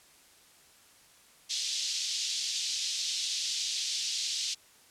white band-pass noise, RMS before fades -33 dBFS, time 1.49-4.55 s, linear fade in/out 20 ms, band 3300 to 6000 Hz, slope 24 dB/octave, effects white hiss -59 dBFS RMS until 4.9 s + low-pass 11000 Hz 12 dB/octave

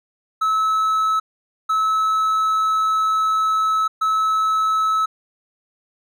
triangle tone bursts at uneven times, 1298 Hz, E6, 27 cents flat, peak -14 dBFS, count 3, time 0.41-1.2 / 1.69-3.88 / 4.01-5.06 s, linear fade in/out 10 ms, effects none

